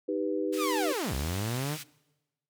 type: chord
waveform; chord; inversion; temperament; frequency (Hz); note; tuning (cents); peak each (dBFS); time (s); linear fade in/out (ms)
sine; Eb augmented; none; equal; 311.1 / 392 / 493.9; Eb4 / G4 / B4; 0 / 0 / 0; -32; 0.08-0.93; 10
type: band-pass noise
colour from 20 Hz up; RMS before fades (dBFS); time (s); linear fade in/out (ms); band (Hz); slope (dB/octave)
pink; -42; 0.52-1.84; 20; 2300 to 16000; 12
type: linear two-way sweep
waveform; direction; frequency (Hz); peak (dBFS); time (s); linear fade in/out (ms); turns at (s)
sawtooth; down then up; 1310 to 61.8 to 158.3; -26; 0.57-1.78; 50; 1.14
effects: noise-tail reverb RT60 1.0 s tail -22 dB re dry